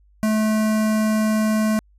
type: tone with notch filter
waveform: square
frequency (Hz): 216.4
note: A3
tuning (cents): -29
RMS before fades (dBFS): -19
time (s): 0.23-1.79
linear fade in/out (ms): 0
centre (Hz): 3500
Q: 1.4
effects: added 50 Hz sine -52 dBFS peak until 1.98 s + resampled to 32000 Hz